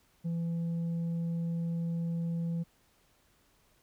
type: tone with tanh clipping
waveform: sine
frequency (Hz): 167.9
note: E3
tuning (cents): +32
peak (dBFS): -31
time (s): 0.24-2.64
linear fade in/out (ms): 20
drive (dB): 3
effects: pink hiss -68 dBFS RMS until 3.82 s